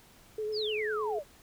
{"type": "tone with vibrato", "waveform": "sine", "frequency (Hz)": 427.8, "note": "A4", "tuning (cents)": -49, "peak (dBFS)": -31, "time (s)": [0.38, 1.19], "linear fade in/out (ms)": 5, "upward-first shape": "sine", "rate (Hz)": 10, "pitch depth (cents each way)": 27}
{"type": "exponential sweep", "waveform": "sine", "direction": "down", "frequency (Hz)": [5400, 539], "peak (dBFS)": -33, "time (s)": [0.52, 1.24], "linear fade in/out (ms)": 50}
{"effects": ["pink hiss -58 dBFS RMS until 1.42 s"]}